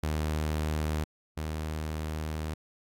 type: tone pair in turn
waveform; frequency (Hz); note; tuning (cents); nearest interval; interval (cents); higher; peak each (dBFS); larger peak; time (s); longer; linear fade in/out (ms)
sawtooth; 77 / 77.76; D#2 / D#2; -17 / 0; unison; 17; second; -24 / -28; first; 0.03-1.04 / 1.37-2.54; second; 5
effects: AAC 64 kbps